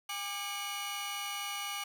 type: tone cluster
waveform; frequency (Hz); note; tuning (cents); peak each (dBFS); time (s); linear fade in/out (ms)
sawtooth; 810 / 1193 / 2206 / 2921; G#5 / D6 / C#7 / F#7; -43 / +27 / -9 / -23; -39 / -38 / -40 / -37; 0.09-1.84; 5
effects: none